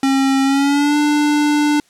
square tone with pitch glide, 269.9 to 296 Hz, C#4 to D4, -46 to +14 cents, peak -13 dBFS, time 0.03-1.8 s, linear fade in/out 2 ms, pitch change +160 cents, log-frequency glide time 0.43-0.97 s, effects white hiss -55 dBFS RMS until 1.89 s + low-pass 9000 Hz 12 dB/octave

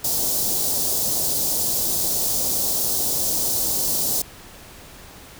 white band-stop noise, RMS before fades -22 dBFS, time 0.04-4.22 s, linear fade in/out 5 ms, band 770 to 4400 Hz, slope 24 dB/octave, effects pink hiss -43 dBFS RMS until 5.39 s

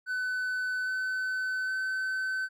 triangle tone with pitch steps, 1506 / 1516.5 / 1527 Hz, F#6 / F#6 / G6, +30 / +42 / -46 cents, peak -27 dBFS, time 0.06-2.49 s, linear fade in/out 50 ms, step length 810 ms, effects none

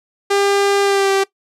sawtooth tone with pitch glide, 400 to 390.2 Hz, G4 to G4, +35 to -8 cents, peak -9 dBFS, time 0.3-1.24 s, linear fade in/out 10 ms, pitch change -43 cents, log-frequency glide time 0.83-1.11 s, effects noise-tail reverb RT60 0.1 s tail -19 dB re dry + low-pass 9000 Hz 12 dB/octave

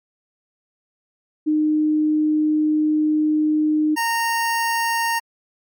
sine / 25% pulse tone pair in turn, 306.2 / 923.1 Hz, D#4 / A#5, -28 / -17 cents, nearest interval octave + perfect fifth, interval 1911 cents, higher second, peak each -15 dBFS, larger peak neither, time 1.46-3.96 / 3.96-5.2 s, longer first, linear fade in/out 20 ms, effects MP3 96 kbps

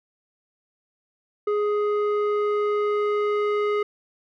square tone with low-pass filter sweep, 416.4 Hz, G#4, 5 cents sharp, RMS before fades -23 dBFS, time 1.47-3.83 s, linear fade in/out 5 ms, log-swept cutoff 1100 to 1900 Hz, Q 1.2, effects none

